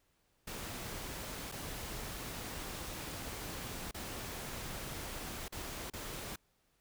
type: noise with dropouts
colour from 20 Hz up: pink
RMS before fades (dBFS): -43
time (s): 0.47-6.36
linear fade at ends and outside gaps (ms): 5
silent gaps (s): 1.517-1.521 / 3.912-3.944 / 5.482-5.523 / 5.901-5.934
effects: pink hiss -75 dBFS RMS until 6.8 s